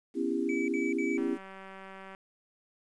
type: chord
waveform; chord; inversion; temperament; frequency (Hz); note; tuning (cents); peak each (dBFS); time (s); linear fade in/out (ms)
sine; C# half-diminished seventh; third; just; 249.5 / 277.2 / 332.6 / 399.1; B3 / C#4 / E4 / G4; +18 / 0 / +16 / +31; -34 / -33 / -32 / -34; 0.14-1.38; 50
type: tone bursts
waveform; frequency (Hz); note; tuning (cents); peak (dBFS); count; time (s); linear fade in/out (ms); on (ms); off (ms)
triangle; 2292; D7; -43; -34; 3; 0.49-1.174; 2; 190; 57
type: click train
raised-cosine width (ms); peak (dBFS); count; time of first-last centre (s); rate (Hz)
0.5; -32; 187; 1.18-2.149; 192
effects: resampled to 22050 Hz + 10-bit